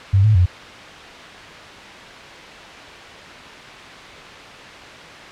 sine tone with pitch steps, 97.7 / 107.8 / 89.4 Hz, G2 / A2 / F2, -5 / -35 / +41 cents, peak -10 dBFS, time 0.13-0.46 s, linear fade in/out 10 ms, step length 110 ms, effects white hiss -36 dBFS RMS until 5.31 s + low-pass 3000 Hz 12 dB/octave

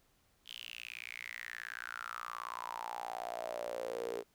sawtooth tone with high-pass filter sweep, 58.7 Hz, A#1, 13 cents sharp, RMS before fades -43 dBFS, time 0.45-4.24 s, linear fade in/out 50 ms, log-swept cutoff 3200 to 420 Hz, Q 8.1, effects pink hiss -72 dBFS RMS until 4.34 s

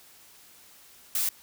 blue noise, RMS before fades -27 dBFS, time 1.15-1.29 s, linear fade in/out 2 ms, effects white hiss -54 dBFS RMS until 1.42 s

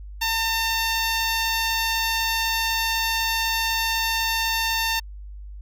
10% pulse tone, 904 Hz, A5, 47 cents sharp, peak -13 dBFS, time 0.21-5 s, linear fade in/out 10 ms, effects added 50 Hz sine -35 dBFS peak until 5.61 s

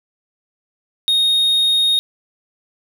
triangle tone, 3719 Hz, A#7, 5 cents flat, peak -11 dBFS, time 1.08-1.99 s, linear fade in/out 0 ms, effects none

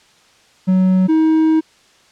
triangle tone pair in turn, 186.4 / 317.2 Hz, F#3 / D#4, +13 / +33 cents, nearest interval major sixth, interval 920 cents, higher second, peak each -8 dBFS, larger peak neither, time 0.67-1.08 / 1.08-1.61 s, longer second, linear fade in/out 20 ms, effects white hiss -51 dBFS RMS until 2.11 s + low-pass 6000 Hz 12 dB/octave

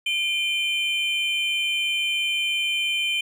triangle tone pair together, 2400 / 3077 Hz, D7 / G7, +37 / -33 cents, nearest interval major third, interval 430 cents, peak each -23 dBFS, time 0.06-3.21 s, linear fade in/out 5 ms, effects none

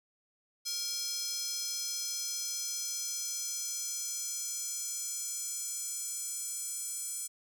square tone with high-pass filter sweep, 467.5 Hz, A#4, 5 cents sharp, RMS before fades -37 dBFS, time 0.65-7.28 s, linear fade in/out 20 ms, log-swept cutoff 5100 to 8000 Hz, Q 3.2, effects none

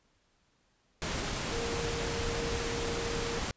sine tone in noise, 466.2 Hz, A#4, in tune, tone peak -36 dBFS, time 1.52-3.39 s, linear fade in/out 0 ms, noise pink, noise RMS -34 dBFS, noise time 1.02-3.51 s, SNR -5 dB, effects pink hiss -71 dBFS RMS until 3.56 s + resampled to 16000 Hz

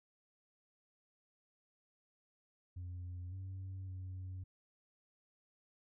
sine tone with pitch steps, 89.4 / 94.8 / 92.8 Hz, F2 / F#2 / F#2, +41 / +43 / +6 cents, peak -40 dBFS, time 2.76-4.44 s, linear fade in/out 10 ms, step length 560 ms, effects tanh soft clip ceiling -41 dBFS

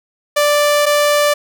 sawtooth tone pair in turn, 587.3 / 587.3 Hz, D5 / D5, 0 / 0 cents, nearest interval unison, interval 0 cents, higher neither, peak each -7 dBFS, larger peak neither, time 0.36-0.86 / 0.86-1.34 s, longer first, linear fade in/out 10 ms, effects none

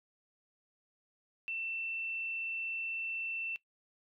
sine tone, 2681 Hz, E7, 29 cents sharp, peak -35 dBFS, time 1.48-3.56 s, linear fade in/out 0 ms, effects noise-tail reverb RT60 0.1 s tail -19 dB re dry

